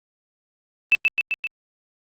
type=tone with echo; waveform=sine; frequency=2637 Hz; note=E7; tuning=in tune; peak=-11 dBFS; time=0.92-0.95 s; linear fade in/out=0 ms; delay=130 ms; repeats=4; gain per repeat=-3 dB; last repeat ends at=1.47 s; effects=Opus 32 kbps